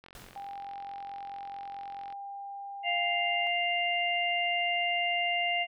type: click train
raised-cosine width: 0.3 ms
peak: -34 dBFS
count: 94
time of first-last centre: 0.04-2.125 s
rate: 44.6 Hz
type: noise with exponential decay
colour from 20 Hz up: pink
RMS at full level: -46 dBFS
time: 0.15-0.75 s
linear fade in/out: 1 ms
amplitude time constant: 130 ms
type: tone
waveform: sine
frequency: 798 Hz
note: G5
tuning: 31 cents sharp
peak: -38 dBFS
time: 0.36-3.47 s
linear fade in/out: 0 ms
type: harmonic tone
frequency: 698.5 Hz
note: F5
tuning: in tune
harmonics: 1 / 3 / 4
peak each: -31 / -31 / -31 dBFS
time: 2.83-5.67 s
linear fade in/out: 50 ms
effects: none